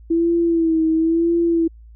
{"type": "tone with vibrato", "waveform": "sine", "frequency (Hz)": 329.6, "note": "E4", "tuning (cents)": 0, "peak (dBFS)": -14, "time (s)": [0.1, 1.68], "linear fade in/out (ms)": 10, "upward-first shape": "sine", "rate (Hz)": 0.98, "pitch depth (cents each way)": 52, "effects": ["added 56 Hz sine -40 dBFS peak until 1.95 s"]}